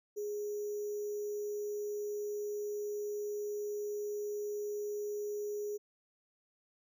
sine tone with sample-and-hold, 415.3 Hz, G#4, in tune, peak -35 dBFS, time 0.16-5.78 s, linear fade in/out 20 ms, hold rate 6300 Hz, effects none

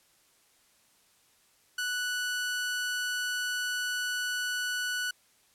sawtooth tone, 1480 Hz, F#6, in tune, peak -26 dBFS, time 1.78-5.11 s, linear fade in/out 5 ms, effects white hiss -65 dBFS RMS until 5.54 s + low-pass 12000 Hz 12 dB/octave

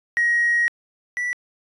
triangle tone pair in turn, 1890 / 1960 Hz, A#6 / B6, +23 / -14 cents, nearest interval minor second, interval 63 cents, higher second, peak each -13 / -20 dBFS, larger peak first, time 0.17-0.68 / 1.17-1.33 s, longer first, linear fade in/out 0 ms, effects tanh soft clip ceiling -13 dBFS + resampled to 24000 Hz

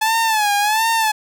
sawtooth tone with vibrato, 861 Hz, A5, 38 cents flat, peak -11 dBFS, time 0.01-1.12 s, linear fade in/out 10 ms, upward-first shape sine, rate 1.4 Hz, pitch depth 100 cents each way, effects none

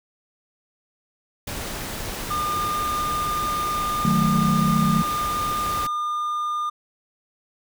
pink noise, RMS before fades -31 dBFS, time 1.47-5.87 s, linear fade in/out 5 ms
triangle tone, 1209 Hz, D6, 50 cents sharp, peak -21 dBFS, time 2.3-6.7 s, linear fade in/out 10 ms
sine chord, D# diminished, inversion none, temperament equal, 155.56 / 185 / 220 Hz, D#3 / F#3 / A3, 0 / 0 / 0 cents, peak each -22 dBFS, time 4.05-5.02 s, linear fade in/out 0 ms
effects none

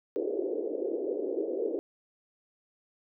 white band-pass noise, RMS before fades -32 dBFS, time 0.16-1.79 s, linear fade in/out 0 ms, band 320 to 500 Hz, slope 48 dB/octave, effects none

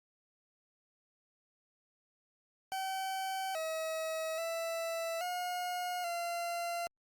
40% pulse tone with pitch steps, 766 / 640 / 662 / 718 / 688 Hz, G5 / D#5 / E5 / F5 / F5, -40 / +49 / +7 / +48 / -26 cents, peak -34 dBFS, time 2.72-6.87 s, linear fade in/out 0 ms, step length 830 ms, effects Opus 48 kbps

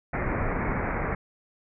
pink low-pass noise, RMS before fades -28 dBFS, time 0.13-1.15 s, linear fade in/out 5 ms, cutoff 2300 Hz, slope 96 dB/octave, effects none

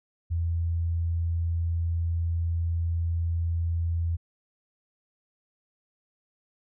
sine tone, 84 Hz, E2, 33 cents sharp, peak -24 dBFS, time 0.3-4.17 s, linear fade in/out 20 ms, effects none

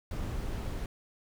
brown noise, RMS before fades -35 dBFS, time 0.11-0.86 s, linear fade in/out 2 ms, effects none

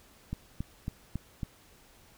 click train, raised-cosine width 5 ms, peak -21 dBFS, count 5, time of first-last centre 0.33-1.432 s, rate 3.63 Hz, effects pink hiss -59 dBFS RMS until 2.17 s

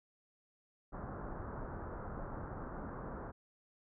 pink low-pass noise, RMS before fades -44 dBFS, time 0.92-3.32 s, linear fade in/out 20 ms, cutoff 1500 Hz, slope 48 dB/octave, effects none

